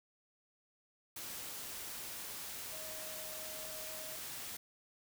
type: tone in noise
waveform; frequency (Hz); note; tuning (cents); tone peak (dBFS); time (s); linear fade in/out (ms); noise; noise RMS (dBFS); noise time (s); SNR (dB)
sine; 628; D#5; +16; -51; 2.72-4.16; 5; white; -45; 1.16-4.57; -9
effects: none